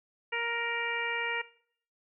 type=harmonic tone; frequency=468.3 Hz; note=A#4; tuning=8 cents sharp; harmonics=1 / 2 / 3 / 4 / 5 / 6; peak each=-38 / -38 / -39 / -35 / -35 / -39 dBFS; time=0.32-1.42 s; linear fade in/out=10 ms; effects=noise-tail reverb RT60 0.6 s tail -20 dB re dry